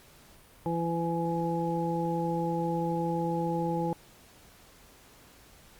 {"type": "harmonic tone", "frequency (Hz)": 167.8, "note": "E3", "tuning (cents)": 31, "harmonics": [1, 2, 3, 5], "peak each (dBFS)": [-31, -33, -34, -33], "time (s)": [0.66, 3.93], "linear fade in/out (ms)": 0, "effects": ["pink hiss -56 dBFS RMS until 5.79 s", "Opus 48 kbps"]}